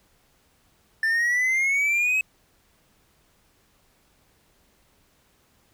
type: exponential sweep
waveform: triangle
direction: up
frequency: 1770 to 2577 Hz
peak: -18 dBFS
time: 1.03-2.21 s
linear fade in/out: 2 ms
effects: pink hiss -63 dBFS RMS until 5.73 s